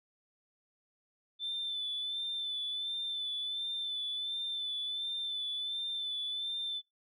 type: tone with vibrato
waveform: sine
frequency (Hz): 3524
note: A7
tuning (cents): +2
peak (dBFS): -33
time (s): 1.39-6.82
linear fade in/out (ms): 50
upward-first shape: sine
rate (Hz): 1.4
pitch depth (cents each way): 34
effects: noise-tail reverb RT60 0.2 s tail -26 dB re dry + tanh soft clip ceiling -29 dBFS